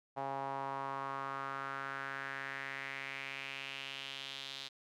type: tone with band-pass filter sweep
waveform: sawtooth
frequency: 136.6 Hz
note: C#3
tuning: 25 cents flat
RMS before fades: -42 dBFS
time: 0.16-4.69 s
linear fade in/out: 20 ms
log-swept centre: 800 to 3800 Hz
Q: 3.4
effects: none